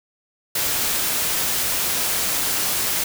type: noise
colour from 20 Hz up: white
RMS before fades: -22 dBFS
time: 0.55-3.04 s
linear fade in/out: 5 ms
effects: none